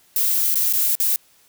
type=noise with dropouts; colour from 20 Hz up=violet; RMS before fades=-19 dBFS; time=0.16-1.16 s; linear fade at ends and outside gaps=1 ms; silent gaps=0.545-0.555 / 0.727-0.735 / 0.953-1 s; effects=white hiss -56 dBFS RMS until 1.48 s